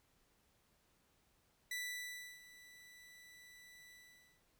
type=tone with ADSR envelope; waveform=sawtooth; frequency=1975.5 Hz; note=B6; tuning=in tune; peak=-36 dBFS; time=1.71-4.43 s; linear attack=4 ms; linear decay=680 ms; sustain=-18 dB; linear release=510 ms; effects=pink hiss -75 dBFS RMS until 4.59 s